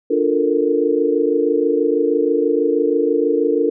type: chord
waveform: sine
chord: Bb major seventh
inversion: first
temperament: equal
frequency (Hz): 293.7 / 349.2 / 440 / 466.2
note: D4 / F4 / A4 / Bb4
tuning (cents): 0 / 0 / 0 / 0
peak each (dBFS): -20 / -21 / -19 / -18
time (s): 0.1-3.7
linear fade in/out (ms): 10
effects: none